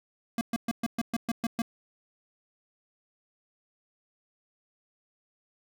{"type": "tone bursts", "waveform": "square", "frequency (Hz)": 231.2, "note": "A#3", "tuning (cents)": -14, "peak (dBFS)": -27, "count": 9, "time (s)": [0.38, 1.619], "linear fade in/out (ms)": 2, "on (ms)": 31, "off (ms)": 120, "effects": []}